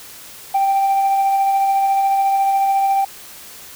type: tone with tremolo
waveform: sine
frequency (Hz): 784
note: G5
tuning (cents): 0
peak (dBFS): -10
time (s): 0.54-3.05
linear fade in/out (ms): 10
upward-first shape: sine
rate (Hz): 14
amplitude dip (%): 30
effects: tanh soft clip ceiling -11 dBFS + white hiss -38 dBFS RMS until 3.75 s